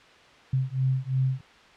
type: beating tone pair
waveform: sine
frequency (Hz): 130 / 132.9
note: C3 / C3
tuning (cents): -11 / +27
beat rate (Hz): 2.9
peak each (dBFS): -26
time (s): 0.53-1.41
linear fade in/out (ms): 5
effects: white hiss -52 dBFS RMS until 1.76 s + low-pass 3000 Hz 12 dB/octave